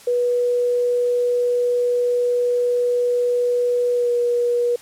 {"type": "tone with pitch glide", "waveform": "sine", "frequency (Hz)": [487.7, 481.3], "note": ["B4", "B4"], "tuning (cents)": [-22, -45], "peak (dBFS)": -16, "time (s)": [0.07, 4.76], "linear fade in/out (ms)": 5, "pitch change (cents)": -23, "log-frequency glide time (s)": [3.94, 4.1], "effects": ["white hiss -45 dBFS RMS until 4.81 s", "low-pass 11000 Hz 12 dB/octave"]}